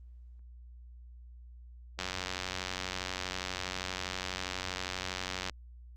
click train, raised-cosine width 0.2 ms, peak -17 dBFS, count 325, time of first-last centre 1.99-5.496 s, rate 92.4 Hz, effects added 60 Hz sine -48 dBFS peak until 5.96 s + Opus 24 kbps

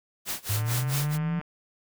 white noise with tremolo, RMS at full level -30 dBFS, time 0.25-1.18 s, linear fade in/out 50 ms, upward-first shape sine, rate 4.5 Hz, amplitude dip 95%
sine linear sweep, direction up, 100.2 to 173.7 Hz, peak -25 dBFS, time 0.49-1.4 s, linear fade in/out 10 ms
click train, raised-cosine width 0.5 ms, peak -25 dBFS, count 129, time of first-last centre 0.56-1.413 s, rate 150 Hz
effects none

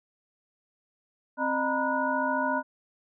sine tone cluster, 263.3 / 609 / 933 / 987 / 1462 Hz, C4 / D#5 / A#5 / B5 / F#6, +11 / -37 / +1 / -1 / -21 cents, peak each -31 dBFS, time 1.37-2.63 s, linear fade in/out 50 ms, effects none

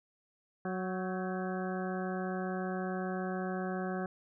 harmonic tone with a mistuned harmonic, 185.4 Hz, F#3, 4 cents sharp, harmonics 1 / 2 / 3 / 4 / 6 / 7 / 8 / 9, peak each -36 / -39 / -43 / -41 / -48 / -49 / -46 / -50 dBFS, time 0.65-4.06 s, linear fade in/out 2 ms, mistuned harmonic 8, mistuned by +63 cents, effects none

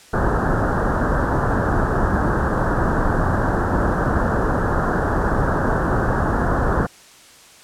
pink low-pass noise, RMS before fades -19 dBFS, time 0.13-6.87 s, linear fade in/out 10 ms, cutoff 1700 Hz, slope 96 dB/octave, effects white hiss -46 dBFS RMS until 7.63 s + low-pass 9000 Hz 12 dB/octave

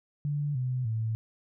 sine tone with pitch steps, 145.9 / 127 / 111.5 Hz, D3 / B2 / A2, -11 / +49 / +23 cents, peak -27 dBFS, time 0.25-1.15 s, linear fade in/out 0 ms, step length 300 ms, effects none

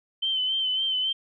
sine tone with vibrato, 3079 Hz, G7, 32 cents flat, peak -23 dBFS, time 0.22-1.13 s, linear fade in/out 10 ms, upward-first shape sine, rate 3.6 Hz, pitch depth 40 cents each way, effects none

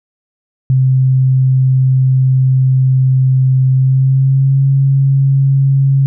sine tone with pitch glide, 130.81 to 136.44 Hz, C3 to C#3, 0 to -27 cents, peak -7 dBFS, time 0.7-6.06 s, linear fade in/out 0 ms, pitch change +73 cents, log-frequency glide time 3.71-4.64 s, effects none

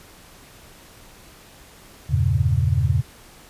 sine chord, E diminished seventh, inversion none, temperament equal with one note detuned, 82.17 / 98 / 116.54 / 138.59 Hz, E2 / G2 / Bb2 / Db3, -5 / 0 / 0 / 0 cents, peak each -22 dBFS, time 2.09-3.02 s, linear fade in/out 20 ms, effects pink hiss -47 dBFS RMS until 3.49 s + resampled to 32000 Hz

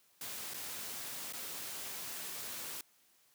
white noise with dropouts, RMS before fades -43 dBFS, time 0.21-2.81 s, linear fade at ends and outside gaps 2 ms, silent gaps 0.537-0.542 / 1.325-1.334 s, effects white hiss -69 dBFS RMS until 3.34 s + high-pass 100 Hz 12 dB/octave

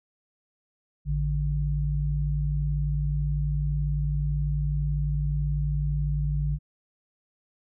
sine tone pair together, 55 / 146.83 Hz, A1 / D3, 0 / 0 cents, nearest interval octave + perfect fourth, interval 1700 cents, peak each -26 dBFS, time 1.05-6.59 s, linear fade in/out 50 ms, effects none

